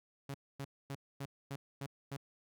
sawtooth tone bursts, 138.59 Hz, C#3, in tune, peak -36 dBFS, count 7, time 0.29-2.168 s, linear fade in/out 5 ms, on 54 ms, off 250 ms, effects none

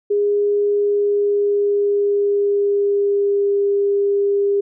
sine tone with pitch glide, 409.8 to 402.1 Hz, G#4 to G4, -23 to +44 cents, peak -14 dBFS, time 0.1-4.61 s, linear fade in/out 10 ms, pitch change -33 cents, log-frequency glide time 0.68-3.56 s, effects none

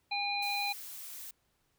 harmonic tone, 811 Hz, G#5, 41 cents flat, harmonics 1 / 3 / 5, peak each -35 / -35 / -36 dBFS, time 0.11-0.73 s, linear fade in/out 10 ms
blue noise, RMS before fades -45 dBFS, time 0.42-1.31 s, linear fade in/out 5 ms
effects pink hiss -75 dBFS RMS until 1.78 s

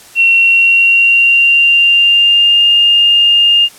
sine tone with pitch glide, 2728 to 2818 Hz, F7 to F7, -41 to +15 cents, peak -5 dBFS, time 0.15-3.69 s, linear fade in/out 50 ms, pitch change +56 cents, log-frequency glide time 0.34-2.67 s, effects white hiss -38 dBFS RMS until 3.78 s + low-pass 12000 Hz 12 dB/octave

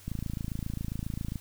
click train, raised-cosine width 5 ms, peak -21 dBFS, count 36, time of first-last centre 0.08-1.357 s, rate 27.4 Hz, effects added 95 Hz sine -56 dBFS peak until 1.4 s + white hiss -54 dBFS RMS until 1.4 s

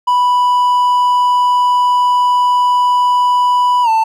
triangle tone with pitch glide, 987 to 889.5 Hz, B5 to A5, -1 to +19 cents, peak -7 dBFS, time 0.07-4.04 s, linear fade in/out 10 ms, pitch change -180 cents, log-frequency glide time 3.83-3.89 s, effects none

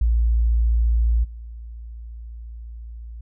sine tone with level steps, 57.2 Hz, A#1, 32 cents flat, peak -15 / -33 dBFS, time 0.01-3.21 s, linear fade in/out 5 ms, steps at 1.23 s, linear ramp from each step 20 ms, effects none

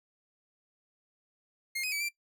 sawtooth tone with pitch steps, 2131 / 2514 / 2292 / 2356 Hz, C7 / D#7 / D7 / D7, +31 / +17 / -43 / +5 cents, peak -28 dBFS, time 1.75-2.09 s, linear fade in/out 10 ms, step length 85 ms, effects noise-tail reverb RT60 0.1 s tail -18 dB re dry

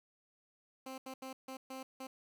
15% pulse tone bursts at uneven times, 263 Hz, C4, 9 cents sharp, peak -37 dBFS, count 6, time 0.86-0.98 / 1.06-1.14 / 1.22-1.33 / 1.48-1.57 / 1.7-1.83 / 2-2.07 s, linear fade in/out 5 ms, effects none

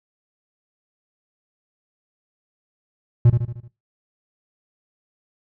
triangle tone with echo, 119.3 Hz, A#2, 41 cents sharp, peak -7 dBFS, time 3.25-3.3 s, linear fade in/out 5 ms, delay 76 ms, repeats 5, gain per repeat -6 dB, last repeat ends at 3.68 s, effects noise-tail reverb RT60 0.2 s tail -17 dB re dry

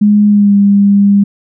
sine tone with pitch glide, 207.7 to 200.9 Hz, G#3 to G3, 0 to +43 cents, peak -4 dBFS, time 0.01-1.24 s, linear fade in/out 10 ms, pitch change -57 cents, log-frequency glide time 0.27-0.55 s, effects none

